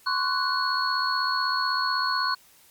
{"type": "tone cluster", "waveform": "sine", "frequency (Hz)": [1036, 1112, 1484, 4344], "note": ["C6", "C#6", "F#6", "C#8"], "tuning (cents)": [-17, 5, 5, -36], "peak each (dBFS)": -28, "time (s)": [0.06, 2.35], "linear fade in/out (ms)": 10, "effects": ["white hiss -56 dBFS RMS until 2.7 s", "MP3 96 kbps"]}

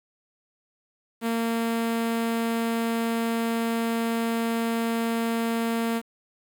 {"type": "tone with notch filter", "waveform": "sawtooth", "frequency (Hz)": 229.5, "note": "A#3", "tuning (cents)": -27, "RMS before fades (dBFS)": -26, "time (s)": [1.21, 6.02], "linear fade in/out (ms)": 50, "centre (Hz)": 5500, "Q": 1.4, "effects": ["8-bit"]}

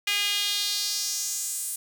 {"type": "tone with high-pass filter sweep", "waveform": "sawtooth", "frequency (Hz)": 408.4, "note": "G#4", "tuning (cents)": -29, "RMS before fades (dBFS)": -28, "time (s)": [0.07, 1.76], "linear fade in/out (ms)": 5, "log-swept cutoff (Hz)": [2500, 9400], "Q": 2.6, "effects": []}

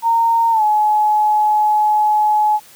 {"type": "tone with pitch glide", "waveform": "sine", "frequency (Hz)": [920, 848.5], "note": ["A#5", "G#5"], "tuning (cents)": [-23, 37], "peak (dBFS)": -11, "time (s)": [0.02, 2.6], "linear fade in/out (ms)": 50, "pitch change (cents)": -140, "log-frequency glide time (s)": [0.51, 0.63], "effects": ["white hiss -44 dBFS RMS until 2.75 s"]}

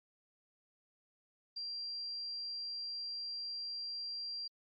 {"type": "tone", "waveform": "sine", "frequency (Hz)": 4741, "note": "D8", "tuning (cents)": 16, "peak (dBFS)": -39, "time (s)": [1.56, 4.48], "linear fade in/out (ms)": 10, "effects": ["Opus 48 kbps"]}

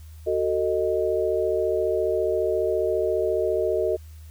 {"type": "chord", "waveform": "sine", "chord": "D# diminished", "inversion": "first", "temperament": "just", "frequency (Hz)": [373.4, 448, 622.3], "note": ["F#4", "A4", "D#5"], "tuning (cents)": [16, 31, 0], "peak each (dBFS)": -25, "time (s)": [0.26, 3.97], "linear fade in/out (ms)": 20, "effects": ["added 78 Hz sine -40 dBFS peak until 4.3 s", "white hiss -57 dBFS RMS until 4.3 s"]}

